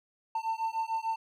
triangle beating tone pair, 894 / 900.7 Hz, A5 / A5, +27 / +40 cents, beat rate 6.7 Hz, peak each -31 dBFS, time 0.35-1.16 s, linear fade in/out 5 ms, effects none

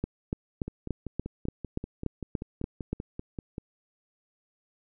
two click trains, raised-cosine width 3 ms, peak -22 / -16 dBFS, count 16 / 11, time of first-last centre 0.68-3.581 / 0.04-2.93 s, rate 5.17 / 3.46 Hz, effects none

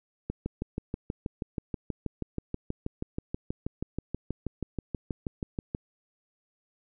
click train, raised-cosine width 3 ms, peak -18 dBFS, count 35, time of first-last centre 0.3-5.749 s, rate 6.24 Hz, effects none

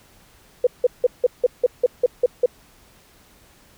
sine tone bursts, 493.9 Hz, B4, in tune, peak -11 dBFS, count 10, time 0.64-2.46 s, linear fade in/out 5 ms, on 29 ms, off 170 ms, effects pink hiss -53 dBFS RMS until 3.77 s

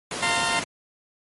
pink noise, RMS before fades -29 dBFS, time 0.11-0.64 s, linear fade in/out 2 ms
15% pulse chord, F suspended fourth, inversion none, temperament equal with one note detuned, 698.5 / 913.1 / 1046.5 Hz, F5 / Bb5 / C6, 0 / -36 / 0 cents, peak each -20 / -19 / -21 dBFS, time 0.22-0.6 s, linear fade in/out 10 ms
effects high-pass 150 Hz 12 dB/octave + MP3 48 kbps

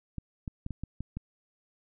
clicks, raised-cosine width 5 ms, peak -23 dBFS, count 7, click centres 0.183 / 0.478 / 0.664 / 0.707 / 0.836 / 1.006 / 1.17 s, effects none

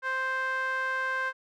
sawtooth tone with band-pass filter, 523.3 Hz, C5, in tune, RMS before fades -30 dBFS, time 0.02-1.33 s, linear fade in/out 50 ms, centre 1400 Hz, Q 8.1, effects none

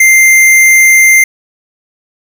square tone, 2093 Hz, C7, in tune, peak -3 dBFS, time 0-1.24 s, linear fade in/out 5 ms, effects none

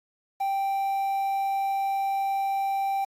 triangle tone with quantisation, 784 Hz, G5, in tune, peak -22 dBFS, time 0.4-3.05 s, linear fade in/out 10 ms, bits 8, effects AAC 64 kbps

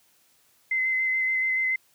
sine tone with vibrato, 2057 Hz, C7, 30 cents flat, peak -22 dBFS, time 0.71-1.76 s, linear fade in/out 5 ms, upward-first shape square, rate 7 Hz, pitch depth 13 cents each way, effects white hiss -63 dBFS RMS until 1.94 s + high-pass 60 Hz 12 dB/octave

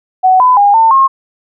sine tone with pitch steps, 747 / 1005 / 812 / 900 / 1075 Hz, F#5 / B5 / G#5 / A5 / C6, +16 / +30 / -39 / +39 / +47 cents, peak -4 dBFS, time 0.23-1.08 s, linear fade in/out 20 ms, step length 170 ms, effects none

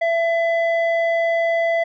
square tone with low-pass filter, 669 Hz, E5, 25 cents sharp, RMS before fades -19 dBFS, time 0.01-1.84 s, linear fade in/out 10 ms, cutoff 1700 Hz, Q 2.4, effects none

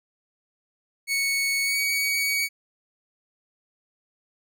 sawtooth tone with pitch glide, 2217 to 2252 Hz, C#7 to C#7, 0 to +27 cents, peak -19 dBFS, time 1.07-2.49 s, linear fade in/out 50 ms, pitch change +27 cents, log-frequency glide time 1.64-1.78 s, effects none

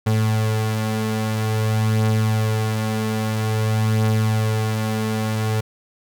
35% pulse beating tone pair, 109.2 / 109.7 Hz, A2 / A2, -13 / -5 cents, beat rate 0.5 Hz, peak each -17 / -24 dBFS, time 0.06-5.61 s, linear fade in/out 10 ms, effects none

